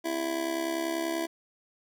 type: tone with amplitude modulation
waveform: 25% pulse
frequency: 331.8 Hz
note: E4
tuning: 11 cents sharp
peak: -22 dBFS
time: 0.04-1.27 s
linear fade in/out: 20 ms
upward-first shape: sine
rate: 70.3 Hz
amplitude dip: 65%
effects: none